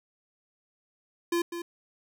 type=tone with echo; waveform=square; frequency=343.1 Hz; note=F4; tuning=31 cents flat; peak=-25 dBFS; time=1.32-1.42 s; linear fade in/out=5 ms; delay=200 ms; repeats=1; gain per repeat=-9 dB; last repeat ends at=1.62 s; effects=none